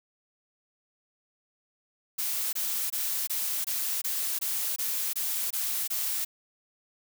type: noise bursts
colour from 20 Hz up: blue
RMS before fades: -30 dBFS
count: 11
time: 2.18-6.25 s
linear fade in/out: 10 ms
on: 350 ms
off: 22 ms
effects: none